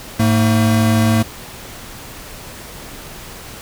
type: tone pair together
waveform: square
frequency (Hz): 106.2 / 225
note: G#2 / A3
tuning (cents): +39 / +39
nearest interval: octave + minor second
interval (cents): 1300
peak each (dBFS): -15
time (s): 0.19-1.23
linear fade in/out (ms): 10
effects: pink hiss -34 dBFS RMS until 3.61 s